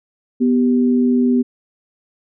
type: tone pair together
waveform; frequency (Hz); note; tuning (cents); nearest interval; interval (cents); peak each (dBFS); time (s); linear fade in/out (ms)
sine; 246.9 / 391.9; B3 / G4; 0 / 0; minor sixth; 800; -12 / -21; 0.4-1.43; 20
effects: none